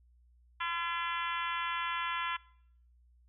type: harmonic tone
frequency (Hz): 340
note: F4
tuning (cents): -46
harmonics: 3 / 4 / 5 / 6 / 7 / 8 / 9 / 10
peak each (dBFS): -36 / -38 / -40 / -42 / -43 / -44 / -45 / -46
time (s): 0.6-2.37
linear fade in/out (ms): 10
effects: noise-tail reverb RT60 0.7 s tail -24 dB re dry + added 60 Hz sine -61 dBFS peak until 3.28 s